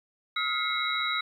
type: tone cluster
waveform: sine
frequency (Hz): 1274 / 1409 / 2028 / 2154 / 3861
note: D#6 / F6 / B6 / C7 / B7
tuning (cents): +41 / +15 / +45 / +50 / -40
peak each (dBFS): -32 / -34 / -38 / -33 / -30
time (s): 0.36-1.21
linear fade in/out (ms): 5
effects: 10-bit